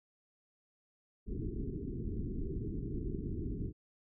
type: low-pass noise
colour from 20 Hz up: pink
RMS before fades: -38 dBFS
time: 1.26-3.73 s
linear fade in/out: 50 ms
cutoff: 420 Hz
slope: 96 dB/octave
effects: none